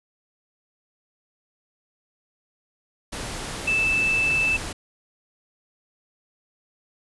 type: tone in noise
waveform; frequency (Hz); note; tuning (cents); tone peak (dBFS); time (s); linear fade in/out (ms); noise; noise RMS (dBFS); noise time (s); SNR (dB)
sine; 2637; E7; 0; -19; 3.67-4.57; 10; pink; -32; 3.12-4.73; +10
effects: resampled to 24000 Hz